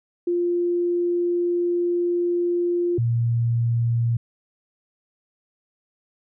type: tone pair in turn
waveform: sine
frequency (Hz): 349.2 / 117.21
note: F4 / A#2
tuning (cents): 0 / +10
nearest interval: octave + perfect fifth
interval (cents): 1890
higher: first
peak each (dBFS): -19 / -18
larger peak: second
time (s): 0.27-2.98 / 2.98-4.17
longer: first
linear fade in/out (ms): 5
effects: none